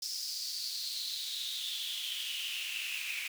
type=noise with high-pass filter sweep; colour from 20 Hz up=pink; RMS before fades=-38 dBFS; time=0.02-3.28 s; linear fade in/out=5 ms; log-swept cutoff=5200 to 2400 Hz; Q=7.3; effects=none